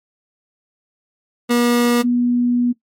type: tone pair in turn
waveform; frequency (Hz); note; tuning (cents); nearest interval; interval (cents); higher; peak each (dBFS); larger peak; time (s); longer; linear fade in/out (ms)
30% pulse / sine; 240.1 / 243.3; B3 / B3; -49 / -26; unison; 23; second; -10 / -13; first; 1.49-2.03 / 2.03-2.73; second; 20
effects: noise-tail reverb RT60 0.1 s tail -17 dB re dry + MP3 64 kbps